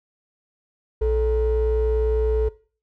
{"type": "ring-modulated tone", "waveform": "triangle", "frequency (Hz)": 246.9, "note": "B3", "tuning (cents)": 0, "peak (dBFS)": -12, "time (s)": [1.01, 2.49], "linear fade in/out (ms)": 10, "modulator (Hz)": 188, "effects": ["noise-tail reverb RT60 0.4 s tail -21 dB re dry", "tanh soft clip ceiling -11 dBFS"]}